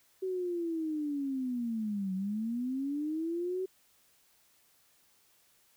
sine linear two-way sweep, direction down then up, 380.1 to 185.4 to 380.1 Hz, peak -31 dBFS, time 0.22-3.66 s, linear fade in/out 10 ms, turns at 2.14 s, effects white hiss -67 dBFS RMS until 5.76 s

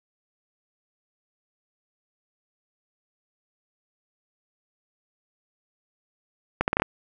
accelerating click train, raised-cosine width 0.5 ms, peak -6 dBFS, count 6, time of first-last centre 6.61-6.821 s, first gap 69 ms, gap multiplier 0.75, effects none

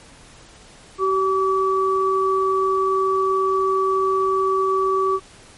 sine tone pair together, 383.1 / 1148 Hz, G4 / D6, -40 / -40 cents, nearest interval octave + perfect fifth, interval 1900 cents, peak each -19 dBFS, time 0.98-5.2 s, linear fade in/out 50 ms, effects pink hiss -46 dBFS RMS until 5.57 s + MP3 48 kbps

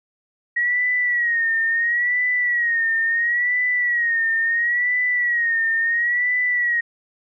sine tone with vibrato, 1900 Hz, A#6, 33 cents sharp, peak -17 dBFS, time 0.56-6.81 s, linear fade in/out 10 ms, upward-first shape sine, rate 0.73 Hz, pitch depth 80 cents each way, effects none

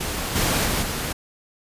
pink noise with level steps, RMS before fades -27 / -21 / -23 / -27 dBFS, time 0-1.13 s, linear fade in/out 10 ms, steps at 0.35 / 0.65 / 0.82 s, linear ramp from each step 10 ms, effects resampled to 32000 Hz

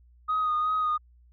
sine tone with vibrato, 1244.5 Hz, D#6, in tune, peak -22 dBFS, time 0.28-0.98 s, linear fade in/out 20 ms, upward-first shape sine, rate 2.7 Hz, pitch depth 25 cents each way, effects tanh soft clip ceiling -20 dBFS + added 60 Hz sine -54 dBFS peak until 1.32 s

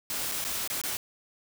white noise with dropouts, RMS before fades -32 dBFS, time 0.1-0.97 s, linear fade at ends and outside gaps 1 ms, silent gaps 0.316-0.32 / 0.442-0.449 / 0.676-0.7 / 0.815-0.837 s, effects none

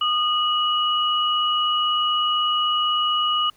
sine tone pair together, 1228.1 / 2921 Hz, D#6 / F#7, -23 / -23 cents, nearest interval octave + minor third, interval 1500 cents, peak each -21 / -21 dBFS, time 0.01-3.5 s, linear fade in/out 5 ms, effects pink hiss -58 dBFS RMS until 3.56 s

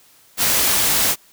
white noise, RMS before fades -17 dBFS, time 0.37-1.16 s, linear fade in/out 50 ms, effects white hiss -52 dBFS RMS until 1.32 s

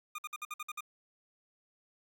25% pulse tone bursts, 1216 Hz, D#6, 40 cents flat, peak -34 dBFS, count 8, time 0.15-0.807 s, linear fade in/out 5 ms, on 34 ms, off 55 ms, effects 11-bit

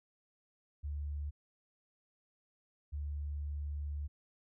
sine tone pair in turn, 73 / 73 Hz, D2 / D2, -10 / -10 cents, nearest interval unison, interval 0 cents, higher neither, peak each -36 / -36 dBFS, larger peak neither, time 0.83-1.31 / 2.92-4.08 s, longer second, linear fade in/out 20 ms, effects none

